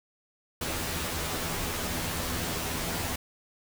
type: noise with comb filter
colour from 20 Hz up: pink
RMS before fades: -32 dBFS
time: 0.61-3.16 s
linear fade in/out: 5 ms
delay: 12 ms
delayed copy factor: +0.8
effects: none